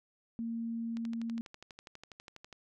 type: tone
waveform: sine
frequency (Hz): 230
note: A#3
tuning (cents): -23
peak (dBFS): -34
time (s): 0.39-1.41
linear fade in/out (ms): 0
type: click train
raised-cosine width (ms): 0.2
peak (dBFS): -31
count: 20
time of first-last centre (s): 0.97-2.527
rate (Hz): 12.2
effects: none